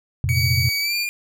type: chord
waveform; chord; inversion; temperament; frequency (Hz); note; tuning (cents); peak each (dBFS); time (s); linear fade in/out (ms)
sine; F suspended fourth; none; equal; 87.31 / 116.54 / 130.81; F2 / Bb2 / C3; 0 / 0 / 0; -22; 0.24-0.69; 0
type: tone with pitch glide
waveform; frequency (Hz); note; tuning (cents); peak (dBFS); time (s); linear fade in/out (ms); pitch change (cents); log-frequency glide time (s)
45% pulse; 2260 to 2408; C#7 to D7; +33 to +43; -23; 0.29-1.09; 0; +110; 0.8-0.95
type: tone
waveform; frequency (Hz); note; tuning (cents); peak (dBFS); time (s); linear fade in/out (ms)
square; 4605; D8; -35; -24; 0.33-1.07; 50
effects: none